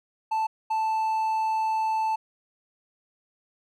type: tone pair in turn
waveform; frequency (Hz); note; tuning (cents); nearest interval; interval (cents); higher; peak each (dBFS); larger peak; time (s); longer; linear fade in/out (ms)
triangle; 880 / 880; A5 / A5; 0 / 0; unison; 0; neither; -21; neither; 0.31-0.47 / 0.7-2.16; second; 10
effects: none